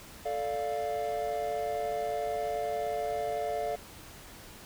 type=chord; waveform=triangle; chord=D minor; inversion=second; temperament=equal; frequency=440 / 587.3 / 698.5 Hz; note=A4 / D5 / F5; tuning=0 / 0 / 0 cents; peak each=-34 / -33 / -31 dBFS; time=0.25-3.76 s; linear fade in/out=10 ms; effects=pink hiss -49 dBFS RMS until 4.65 s